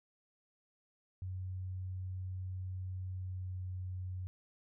sine tone with pitch glide, 92.8 to 92.05 Hz, F#2 to F#2, +6 to -8 cents, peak -38 dBFS, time 1.22-4.27 s, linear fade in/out 0 ms, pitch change -14 cents, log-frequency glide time 3.09-3.62 s, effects none

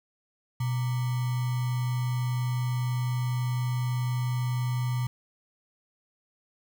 sine tone with sample-and-hold, 124.1 Hz, B2, 9 cents sharp, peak -25 dBFS, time 0.6-5.07 s, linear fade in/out 5 ms, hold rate 1050 Hz, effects none

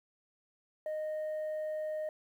sine tone, 618 Hz, D#5, 12 cents flat, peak -31 dBFS, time 0.86-2.09 s, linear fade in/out 2 ms, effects tanh soft clip ceiling -33 dBFS + 11-bit

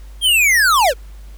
square linear sweep, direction down, 3254 to 434.2 Hz, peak -11 dBFS, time 0.21-0.94 s, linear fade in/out 50 ms, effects added 50 Hz sine -33 dBFS peak until 1.37 s + pink hiss -50 dBFS RMS until 1.37 s

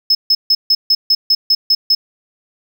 triangle tone bursts, 5190 Hz, E8, 28 cents flat, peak -7 dBFS, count 10, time 0.1-1.95 s, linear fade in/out 5 ms, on 50 ms, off 150 ms, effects none

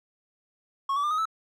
triangle tone with pitch steps, 1097 / 1146.9 / 1199.1 / 1253.6 / 1310.6 Hz, C#6 / D6 / D6 / D#6 / E6, -18 / -41 / +36 / +13 / -10 cents, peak -22 dBFS, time 0.89-1.255 s, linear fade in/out 5 ms, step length 73 ms, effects none

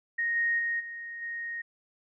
sine tone with level steps, 1864.7 Hz, A#6, in tune, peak -26 / -24 / -27 / -37 / -33 dBFS, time 0.18-1.62 s, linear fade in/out 10 ms, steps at 0.35 / 0.58 / 0.79 / 1.21 s, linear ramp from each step 20 ms, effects none

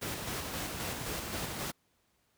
pink noise with tremolo, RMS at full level -36 dBFS, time 0.01-1.72 s, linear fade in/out 20 ms, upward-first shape square, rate 3.8 Hz, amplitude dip 30%, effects pink hiss -73 dBFS RMS until 2.37 s + high-pass 60 Hz 12 dB/octave

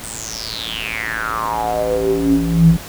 square tone with band-pass filter sweep, 56.1 Hz, A1, 34 cents sharp, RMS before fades -18 dBFS, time 0.03-2.77 s, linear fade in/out 5 ms, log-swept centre 9100 to 140 Hz, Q 8.3, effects pink hiss -33 dBFS RMS until 2.88 s

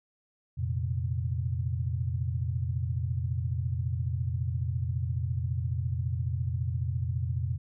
sine chord, F suspended fourth, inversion none, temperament just, 87.31 / 116.41 / 130.96 Hz, F2 / Bb2 / C3, 0 / -2 / +2 cents, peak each -31 / -32 / -33 dBFS, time 0.57-7.58 s, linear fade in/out 20 ms, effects none

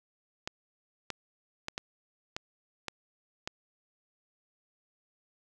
clicks, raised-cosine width 0.2 ms, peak -17 dBFS, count 7, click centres 0.475 / 1.103 / 1.684 / 1.779 / 2.365 / 2.883 / 3.475 s, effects none

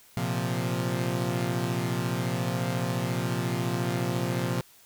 sawtooth chord, Bb suspended second, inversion none, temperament equal, 116.54 / 130.81 / 174.61 Hz, Bb2 / C3 / F3, 0 / 0 / 0 cents, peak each -27 dBFS, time 0.17-4.61 s, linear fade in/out 0 ms, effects white hiss -56 dBFS RMS until 4.85 s

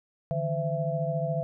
sine tone cluster, 148.3 / 162.3 / 512 / 666 Hz, D3 / E3 / C5 / E5, +17 / -27 / -38 / +18 cents, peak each -30 / -34 / -35 / -30 dBFS, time 0.31-1.43 s, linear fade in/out 0 ms, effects none

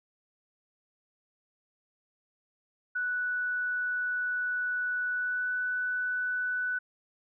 sine tone with pitch glide, 1480 to 1491.2 Hz, F#6 to F#6, 0 to +13 cents, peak -28 dBFS, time 2.95-6.79 s, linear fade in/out 10 ms, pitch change +13 cents, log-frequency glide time 5.12-5.52 s, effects none

